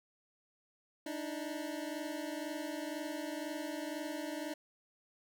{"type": "tone pair together", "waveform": "25% pulse", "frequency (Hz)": [295, 317], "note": ["D4", "D#4"], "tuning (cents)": [8, 32], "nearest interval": "minor second", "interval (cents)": 124, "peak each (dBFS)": [-37, -38], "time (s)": [1.06, 4.54], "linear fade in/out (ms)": 5, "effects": []}